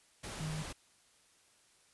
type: tone in noise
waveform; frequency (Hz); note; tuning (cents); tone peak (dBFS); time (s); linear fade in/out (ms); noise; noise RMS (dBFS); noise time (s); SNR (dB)
sine; 155.56; D#3; 0; -37; 0.4-0.63; 10; pink; -44; 0.23-0.73; +4
effects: white hiss -67 dBFS RMS until 1.93 s + resampled to 24000 Hz